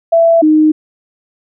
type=tone pair in turn; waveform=sine; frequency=666 / 308.9 Hz; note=E5 / D#4; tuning=+18 / -12 cents; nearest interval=octave + minor second; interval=1330 cents; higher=first; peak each=-5 dBFS; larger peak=neither; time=0.12-0.42 / 0.42-0.72 s; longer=neither; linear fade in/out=10 ms; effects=none

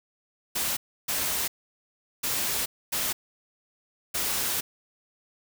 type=noise bursts at uneven times; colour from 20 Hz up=white; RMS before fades=-28 dBFS; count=5; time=0.55-0.77 / 1.08-1.48 / 2.23-2.66 / 2.92-3.13 / 4.14-4.61 s; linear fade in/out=10 ms; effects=none

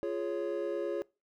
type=chord; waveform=triangle; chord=Db major; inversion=first; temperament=just; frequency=346.5 / 415.8 / 554.4 Hz; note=F4 / Ab4 / Db5; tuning=-14 / +2 / 0 cents; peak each=-34 dBFS; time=0.03-1.02 s; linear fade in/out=0 ms; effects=noise-tail reverb RT60 0.3 s tail -24 dB re dry

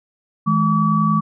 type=tone cluster; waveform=sine; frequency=162 / 212.2 / 1144 Hz; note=E3 / G#3 / D6; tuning=-30 / +38 / -46 cents; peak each=-18 dBFS; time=0.46-1.21 s; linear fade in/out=20 ms; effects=none

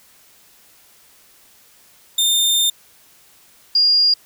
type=tone pair in turn; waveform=sawtooth / sine; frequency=3618 / 4829 Hz; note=A7 / D8; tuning=+48 / +47 cents; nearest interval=perfect fourth; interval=499 cents; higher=second; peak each=-11 / -11 dBFS; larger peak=neither; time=2.18-2.7 / 3.75-4.14 s; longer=first; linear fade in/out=5 ms; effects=white hiss -51 dBFS RMS until 4.25 s

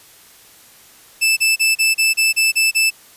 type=tone bursts; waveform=sawtooth; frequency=2637 Hz; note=E7; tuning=in tune; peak=-9 dBFS; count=9; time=1.21-2.906 s; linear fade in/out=20 ms; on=160 ms; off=32 ms; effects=white hiss -46 dBFS RMS until 3.16 s + resampled to 32000 Hz

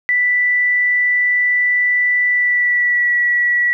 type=tone with pitch glide; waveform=sine; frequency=1975.5 to 1939.3 Hz; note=B6 to B6; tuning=0 to -32 cents; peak=-12 dBFS; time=0.09-3.73 s; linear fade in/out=0 ms; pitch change=-32 cents; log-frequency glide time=2.28-3.14 s; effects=9-bit

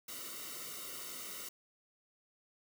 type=noise with comb filter; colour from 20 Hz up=white; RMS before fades=-45 dBFS; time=0.08-1.49 s; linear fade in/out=5 ms; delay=1.2 ms; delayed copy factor=-0.85; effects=none

